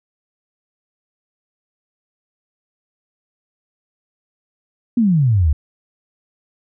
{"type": "exponential sweep", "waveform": "sine", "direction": "down", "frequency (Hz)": [248.7, 69.3], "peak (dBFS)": -11, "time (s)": [4.97, 5.53], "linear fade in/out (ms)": 5, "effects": []}